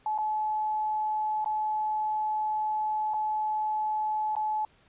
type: tone with dropouts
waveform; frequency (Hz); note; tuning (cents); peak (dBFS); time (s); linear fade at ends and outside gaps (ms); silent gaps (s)
sine; 858; A5; -44; -26; 0.06-4.65; 2; 0.179-0.185 / 1.445-1.459 / 3.137-3.141 / 4.353-4.365
effects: pink hiss -62 dBFS RMS until 4.88 s + resampled to 8000 Hz